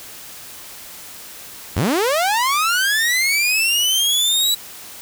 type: linear sweep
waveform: sawtooth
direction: up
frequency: 64.3 to 3951 Hz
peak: -12 dBFS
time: 1.76-4.55 s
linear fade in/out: 10 ms
effects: white hiss -37 dBFS RMS until 5.01 s